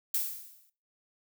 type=noise with exponential decay; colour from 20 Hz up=violet; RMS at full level=-27 dBFS; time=0.14-0.7 s; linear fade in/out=5 ms; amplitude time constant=120 ms; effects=noise-tail reverb RT60 0.3 s tail -17 dB re dry